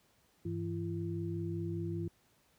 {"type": "tone cluster", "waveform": "sine", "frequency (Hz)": [100.2, 165.4, 339.5], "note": ["G2", "E3", "F4"], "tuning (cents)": [38, 6, -49], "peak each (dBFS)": [-38, -39, -39], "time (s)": [0.45, 2.08], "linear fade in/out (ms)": 5, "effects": ["pink hiss -70 dBFS RMS until 2.58 s", "high-pass 60 Hz 12 dB/octave"]}